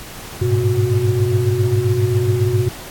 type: tone cluster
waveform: sine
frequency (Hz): 100.3 / 107.7 / 123.6 / 366.2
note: G2 / A2 / B2 / F#4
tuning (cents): +40 / -37 / +2 / -18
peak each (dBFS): -19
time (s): 0.41-2.69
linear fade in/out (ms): 10
effects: pink hiss -34 dBFS RMS until 2.9 s + AAC 64 kbps